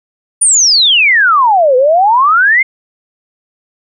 sine exponential two-way sweep, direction down then up, 9700 to 492.3 to 2166 Hz, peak -5 dBFS, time 0.41-2.63 s, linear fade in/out 10 ms, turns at 1.76 s, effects none

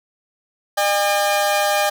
sawtooth tone pair together, 604.9 / 808 Hz, D#5 / G#5, -49 / -48 cents, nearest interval perfect fourth, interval 501 cents, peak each -15 dBFS, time 0.77-1.9 s, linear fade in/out 10 ms, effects none

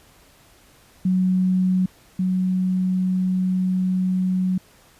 sine tone pair in turn, 185 / 185 Hz, F#3 / F#3, 0 / 0 cents, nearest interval unison, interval 0 cents, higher neither, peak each -16 / -18 dBFS, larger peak first, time 1.05-1.86 / 2.19-4.58 s, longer second, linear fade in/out 5 ms, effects pink hiss -53 dBFS RMS until 4.99 s + resampled to 32000 Hz

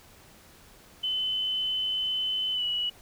sine tone with pitch glide, 3034 to 2936 Hz, F#7 to F#7, +43 to -14 cents, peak -26 dBFS, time 1.03-2.9 s, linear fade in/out 10 ms, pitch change -57 cents, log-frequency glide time 2.53-2.64 s, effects pink hiss -54 dBFS RMS until 3.01 s

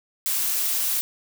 blue noise, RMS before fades -24 dBFS, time 0.26-1.01 s, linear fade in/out 0 ms, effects none

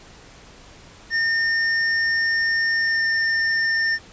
square tone with pitch glide, 1820 to 1808.5 Hz, A#6 to A6, -42 to +47 cents, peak -19 dBFS, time 1.1-3.99 s, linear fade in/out 50 ms, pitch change -11 cents, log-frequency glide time 2.75-3.05 s, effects pink hiss -46 dBFS RMS until 4.12 s + resampled to 16000 Hz

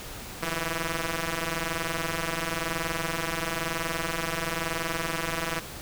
5% pulse ring-modulated tone, 164.1 Hz, E3, 8 cents flat, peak -14 dBFS, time 0.42-5.6 s, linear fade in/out 10 ms, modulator 831 Hz, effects pink hiss -40 dBFS RMS until 5.81 s

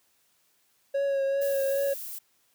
triangle tone with vibrato, 551 Hz, C#5, 11 cents flat, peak -22 dBFS, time 0.94-1.94 s, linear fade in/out 10 ms, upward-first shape triangle, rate 2.5 Hz, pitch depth 28 cents each way
violet noise, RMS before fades -38 dBFS, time 1.41-2.19 s, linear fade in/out 10 ms
effects white hiss -68 dBFS RMS until 2.54 s + high-pass 80 Hz 12 dB/octave

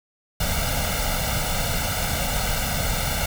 pink noise with comb filter, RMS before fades -24 dBFS, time 0.4-3.26 s, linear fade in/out 5 ms, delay 1.4 ms, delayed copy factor +0.85, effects none

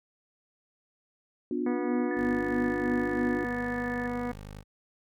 sine chord, B diminished, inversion none, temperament equal with one note detuned, 246.9 / 293.7 / 357 Hz, B3 / D4 / F4, 0 / 0 / +38 cents, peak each -32 dBFS, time 1.51-3.44 s, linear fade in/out 2 ms
harmonic tone, 243.8 Hz, B3, 22 cents flat, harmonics 1 / 2 / 3 / 4 / 5 / 6 / 7 / 8 / 9, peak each -32 / -36 / -40 / -43 / -45 / -51 / -47 / -51 / -49 dBFS, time 1.66-4.32 s, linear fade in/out 5 ms
sine tone with tremolo, 1740 Hz, A6, 20 cents flat, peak -35 dBFS, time 2.11-4.07 s, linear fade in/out 2 ms, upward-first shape square, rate 15 Hz, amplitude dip 25%
15% pulse tone, 50.9 Hz, G#1, 34 cents flat, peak -35 dBFS, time 2.15-4.64 s, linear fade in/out 50 ms
effects none

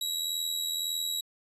sawtooth tone with amplitude modulation, 3874 Hz, B7, 34 cents flat, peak -24 dBFS, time 0.01-1.21 s, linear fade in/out 5 ms, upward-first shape sine, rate 81.8 Hz, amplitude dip 55%, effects resampled to 32000 Hz

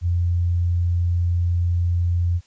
sine tone, 87 Hz, F2, 6 cents flat, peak -17 dBFS, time 0.01-2.41 s, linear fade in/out 50 ms, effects white hiss -58 dBFS RMS until 2.46 s + resampled to 16000 Hz

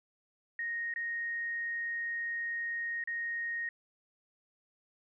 sine tone with dropouts, 1864.7 Hz, A#6, in tune, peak -33 dBFS, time 0.59-3.69 s, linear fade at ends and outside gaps 2 ms, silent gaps 0.939-0.96 / 3.039-3.074 s, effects none

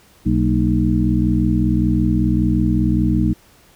harmonic tone with a mistuned harmonic, 61.74 Hz, B1, in tune, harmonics 1 / 2 / 3 / 4 / 5, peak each -20 / -20 / -20 / -20 / -20 dBFS, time 0.25-3.34 s, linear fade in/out 20 ms, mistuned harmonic 4, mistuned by -120 cents, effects pink hiss -51 dBFS RMS until 3.75 s

